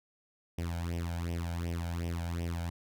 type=tone with flanger; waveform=sawtooth; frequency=85.1 Hz; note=F2; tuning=44 cents flat; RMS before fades=-35 dBFS; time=0.58-2.7 s; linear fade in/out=5 ms; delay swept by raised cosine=0.35 to 1.34 ms; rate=2.7 Hz; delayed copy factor=+0.8; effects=none